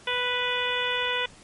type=harmonic tone; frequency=493.9 Hz; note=B4; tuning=in tune; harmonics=1 / 2 / 3 / 4 / 5 / 6 / 7; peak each=-32 / -32 / -32 / -32 / -32 / -32 / -32 dBFS; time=0.07-1.26 s; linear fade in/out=5 ms; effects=pink hiss -51 dBFS RMS until 1.43 s + MP3 48 kbps